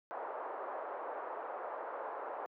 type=band-pass noise; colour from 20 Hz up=pink; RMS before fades=-42 dBFS; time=0.11-2.46 s; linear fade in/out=0 ms; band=470 to 1200 Hz; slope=24 dB/octave; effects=high-pass 300 Hz 12 dB/octave